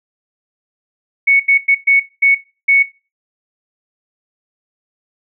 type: tone bursts at uneven times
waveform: sine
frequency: 2217 Hz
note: C#7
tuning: in tune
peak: -7 dBFS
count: 6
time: 1.27-1.4 / 1.48-1.58 / 1.68-1.75 / 1.87-2 / 2.22-2.35 / 2.68-2.83 s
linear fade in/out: 10 ms
effects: noise-tail reverb RT60 0.3 s tail -18 dB re dry